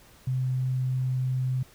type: tone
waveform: sine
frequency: 128.8 Hz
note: C3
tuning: 27 cents flat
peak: -24 dBFS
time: 0.27-1.63 s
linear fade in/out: 5 ms
effects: pink hiss -55 dBFS RMS until 1.74 s